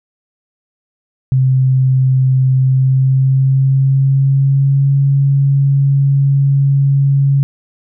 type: tone with pitch glide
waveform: sine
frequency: 130.81 to 138.59 Hz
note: C3 to C#3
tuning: 0 to 0 cents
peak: -8 dBFS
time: 1.32-7.43 s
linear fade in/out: 0 ms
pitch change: +100 cents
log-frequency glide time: 2.55-4.95 s
effects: none